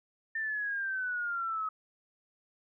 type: exponential sweep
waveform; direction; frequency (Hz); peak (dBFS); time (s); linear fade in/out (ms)
sine; down; 1800 to 1271; -31; 0.35-1.69; 5
effects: none